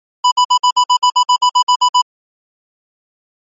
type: tone bursts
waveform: square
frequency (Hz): 992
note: B5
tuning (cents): +7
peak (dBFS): -8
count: 14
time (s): 0.24-2.019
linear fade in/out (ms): 10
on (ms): 76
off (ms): 55
effects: MP3 32 kbps